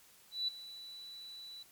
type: tone with ADSR envelope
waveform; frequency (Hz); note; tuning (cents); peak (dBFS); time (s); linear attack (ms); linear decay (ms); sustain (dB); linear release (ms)
sine; 3960; B7; +4; -30; 0.31-1.63; 170; 9; -16; 5
effects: white hiss -62 dBFS RMS until 1.71 s + MP3 96 kbps